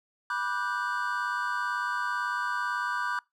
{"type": "chord", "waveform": "triangle", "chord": "G major seventh", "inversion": "first", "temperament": "just", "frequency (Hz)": [980, 1176, 1470, 1568], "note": ["B5", "D6", "F#6", "G6"], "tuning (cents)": [-14, 2, -12, 0], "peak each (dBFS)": -32, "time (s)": [0.3, 3.19], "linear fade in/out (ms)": 2, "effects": ["noise-tail reverb RT60 0.2 s tail -24 dB re dry"]}